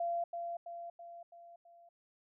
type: tone with echo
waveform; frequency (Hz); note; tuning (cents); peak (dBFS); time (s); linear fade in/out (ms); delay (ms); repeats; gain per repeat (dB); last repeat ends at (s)
sine; 686; F5; -31; -32; 0-0.24; 5; 330; 5; -5; 1.89
effects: none